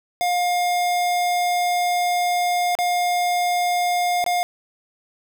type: tone with dropouts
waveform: square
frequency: 710 Hz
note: F5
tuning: 28 cents sharp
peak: -19 dBFS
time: 0.21-4.43 s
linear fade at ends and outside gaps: 0 ms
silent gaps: 2.752-2.788 / 4.241-4.263 s
effects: none